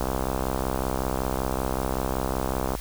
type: click train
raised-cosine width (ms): 1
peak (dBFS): -12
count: 180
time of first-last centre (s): 0.01-2.751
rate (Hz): 65.3
effects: added 50 Hz sine -32 dBFS peak until 2.8 s + white hiss -41 dBFS RMS until 2.8 s